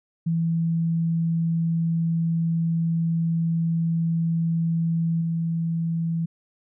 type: tone with level steps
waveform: sine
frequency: 165.5 Hz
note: E3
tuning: 7 cents sharp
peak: -20 / -22 dBFS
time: 0.26-6.26 s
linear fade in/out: 10 ms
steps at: 5.21 s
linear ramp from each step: 5 ms
effects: none